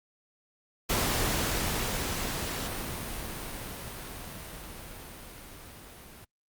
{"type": "noise with level ramp", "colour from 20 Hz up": "pink", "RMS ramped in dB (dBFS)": [-27, -49], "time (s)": [0.89, 6.25], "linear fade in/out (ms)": 10, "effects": ["Opus 48 kbps"]}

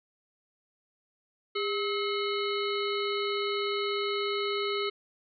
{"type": "harmonic tone with a mistuned harmonic", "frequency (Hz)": 429.7, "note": "A4", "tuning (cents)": -41, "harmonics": [1, 3, 5, 7, 9, 10], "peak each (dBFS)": [-30, -35, -37, -38, -40, -40], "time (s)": [1.55, 4.9], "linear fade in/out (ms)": 10, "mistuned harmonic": 1, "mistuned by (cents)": -100, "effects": []}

